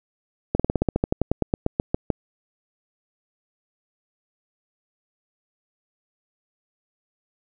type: slowing click train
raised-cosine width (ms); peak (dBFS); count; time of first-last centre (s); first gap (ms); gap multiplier
2; -6; 18; 0.55-2.103; 46; 1.08
effects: none